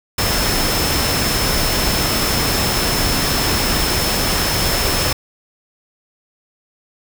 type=tone in noise; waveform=sine; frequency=5274 Hz; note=E8; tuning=in tune; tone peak=-23 dBFS; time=0.18-5.13 s; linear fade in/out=5 ms; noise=pink; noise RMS=-18 dBFS; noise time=0.18-5.13 s; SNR=-8 dB; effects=none